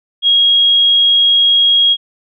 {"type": "tone", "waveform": "sine", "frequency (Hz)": 3285, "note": "G#7", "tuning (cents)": -20, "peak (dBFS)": -7, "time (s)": [0.22, 1.97], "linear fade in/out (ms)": 50, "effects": []}